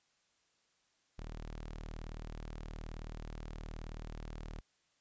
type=tone; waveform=sawtooth; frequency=38.89 Hz; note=D#1; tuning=in tune; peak=-39 dBFS; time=1.18-4.61 s; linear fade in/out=10 ms; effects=white hiss -75 dBFS RMS until 5 s + resampled to 16000 Hz